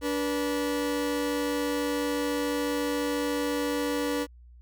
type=tone pair together; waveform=40% pulse; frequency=289.9 / 485.7 Hz; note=D4 / B4; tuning=-22 / -29 cents; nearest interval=major sixth; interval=893 cents; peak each=-28 / -29 dBFS; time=0.01-4.27 s; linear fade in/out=50 ms; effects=added 60 Hz sine -48 dBFS peak until 4.61 s